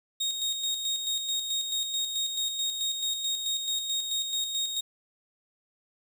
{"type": "tone with tremolo", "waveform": "30% pulse", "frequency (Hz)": 3729, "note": "A#7", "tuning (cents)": 0, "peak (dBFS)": -24, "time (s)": [0.2, 4.81], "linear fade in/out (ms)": 10, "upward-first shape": "square", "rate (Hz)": 4.6, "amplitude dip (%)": 45, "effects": ["9-bit"]}